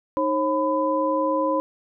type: tone cluster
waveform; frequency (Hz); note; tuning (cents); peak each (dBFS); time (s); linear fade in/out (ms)
sine; 310.4 / 540 / 1003; D#4 / C#5 / B5; -4 / -45 / +26; -25 / -23 / -24; 0.17-1.6; 0
effects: none